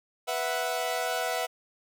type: chord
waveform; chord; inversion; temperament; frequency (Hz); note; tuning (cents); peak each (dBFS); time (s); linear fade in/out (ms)
sawtooth; B suspended fourth; none; equal; 493.9 / 659.3 / 740; B4 / E5 / F#5; 0 / 0 / 0; -30 / -28 / -28; 0.27-1.47; 20
effects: none